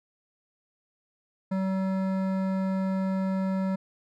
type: tone with hard clipping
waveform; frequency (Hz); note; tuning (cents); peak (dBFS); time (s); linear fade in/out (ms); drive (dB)
sine; 190.4; F#3; +50; -27; 1.51-3.76; 10; 14
effects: none